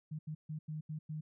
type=tone bursts at uneven times; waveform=sine; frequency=154.3 Hz; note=D#3; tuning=14 cents flat; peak=-38 dBFS; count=6; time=0.11-0.19 / 0.27-0.35 / 0.49-0.59 / 0.68-0.81 / 0.89-0.99 / 1.09-1.21 s; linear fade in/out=10 ms; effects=none